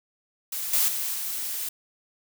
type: noise with level steps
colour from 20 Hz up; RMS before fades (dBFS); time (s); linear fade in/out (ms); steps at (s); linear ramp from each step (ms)
blue; -31 / -22 / -29 / -31; 0.52-1.69; 5; 0.73 / 0.88 / 1.14; 5
effects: none